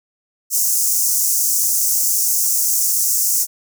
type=high-pass noise; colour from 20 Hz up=pink; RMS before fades=-17 dBFS; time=0.5-3.47 s; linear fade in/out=50 ms; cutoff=5800 Hz; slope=48 dB/octave; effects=none